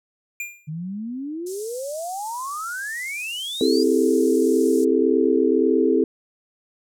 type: tone with exponential decay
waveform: square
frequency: 2400 Hz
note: D7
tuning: 37 cents sharp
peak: -25 dBFS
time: 0.4-0.69 s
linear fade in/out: 2 ms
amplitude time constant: 63 ms
type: exponential sweep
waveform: sine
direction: up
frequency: 148.8 to 4978 Hz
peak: -27 dBFS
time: 0.67-3.84 s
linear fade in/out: 20 ms
type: band-pass noise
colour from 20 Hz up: white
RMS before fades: -40 dBFS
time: 1.46-4.85 s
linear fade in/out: 10 ms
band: 5900 to 10000 Hz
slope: 24 dB/octave
type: chord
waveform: sine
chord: A minor seventh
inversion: first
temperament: equal with one note detuned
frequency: 261.6 / 329.6 / 398.2 / 440 Hz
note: C4 / E4 / G4 / A4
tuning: 0 / 0 / +27 / 0 cents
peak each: -21 dBFS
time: 3.61-6.04 s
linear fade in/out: 2 ms
effects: none